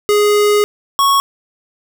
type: tone pair in turn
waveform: square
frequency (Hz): 415.3 / 1106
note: G#4 / C#6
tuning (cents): 0 / -4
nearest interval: octave + perfect fourth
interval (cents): 1696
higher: second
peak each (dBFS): -10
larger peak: neither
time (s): 0.09-0.64 / 0.99-1.2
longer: first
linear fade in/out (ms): 0
effects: none